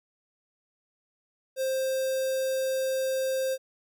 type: tone with notch filter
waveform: square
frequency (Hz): 527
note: C5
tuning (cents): +12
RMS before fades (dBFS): -28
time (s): 1.56-3.58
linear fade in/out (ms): 50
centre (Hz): 2100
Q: 0.81
effects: none